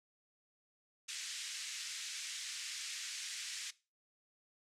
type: band-pass noise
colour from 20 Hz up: white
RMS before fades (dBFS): -44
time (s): 1.08-3.71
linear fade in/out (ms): 10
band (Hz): 1800 to 7700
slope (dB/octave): 24
effects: noise-tail reverb RT60 0.3 s tail -19 dB re dry + low-pass 12000 Hz 12 dB/octave